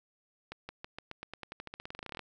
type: accelerating click train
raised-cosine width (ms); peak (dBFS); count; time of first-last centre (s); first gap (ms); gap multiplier
0.3; -25; 24; 0.52-2.193; 170; 0.91
effects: none